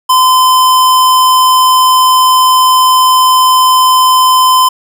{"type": "tone", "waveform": "square", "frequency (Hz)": 1025, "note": "C6", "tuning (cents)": -36, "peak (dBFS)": -5, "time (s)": [0.09, 4.69], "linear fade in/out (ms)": 10, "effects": []}